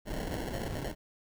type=noise with sample-and-hold; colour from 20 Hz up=pink; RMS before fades=-36 dBFS; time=0.05-0.95 s; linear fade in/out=50 ms; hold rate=1225 Hz; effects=none